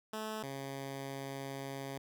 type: tone pair in turn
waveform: 10% pulse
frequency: 217.1 / 136.76 Hz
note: A3 / C#3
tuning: -23 / -23 cents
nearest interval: minor sixth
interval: 800 cents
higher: first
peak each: -30 / -32 dBFS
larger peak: first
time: 0.13-0.43 / 0.43-1.98 s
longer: second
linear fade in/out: 5 ms
effects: none